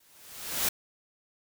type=noise with exponential growth; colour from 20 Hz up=white; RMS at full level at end=-25 dBFS; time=0-0.69 s; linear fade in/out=5 ms; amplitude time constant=150 ms; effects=none